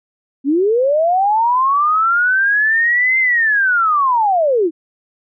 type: linear two-way sweep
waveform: sine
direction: up then down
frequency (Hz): 260.1 to 2093 to 299.9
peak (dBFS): -11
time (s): 0.44-4.71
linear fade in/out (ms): 50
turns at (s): 3.19
effects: none